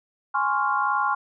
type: chord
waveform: sine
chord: Db major seventh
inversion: second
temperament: equal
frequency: 830.6 / 1046.5 / 1108.7 / 1396.9 Hz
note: Ab5 / C6 / Db6 / F6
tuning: 0 / 0 / 0 / 0 cents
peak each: -26 dBFS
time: 0.34-1.15 s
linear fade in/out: 10 ms
effects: none